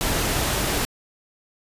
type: noise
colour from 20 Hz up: pink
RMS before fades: -23 dBFS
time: 0.01-0.85 s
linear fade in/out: 0 ms
effects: resampled to 32000 Hz